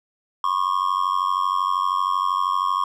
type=tone with amplitude modulation; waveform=triangle; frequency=1091 Hz; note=C#6; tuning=28 cents flat; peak=-13 dBFS; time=0.44-2.84 s; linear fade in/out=2 ms; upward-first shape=sine; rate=92.8 Hz; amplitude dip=100%; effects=none